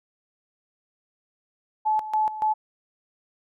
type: tone with tremolo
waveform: sine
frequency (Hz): 862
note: A5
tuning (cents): -36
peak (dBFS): -19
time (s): 1.85-2.54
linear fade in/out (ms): 20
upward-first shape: square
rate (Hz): 3.5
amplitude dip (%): 75
effects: none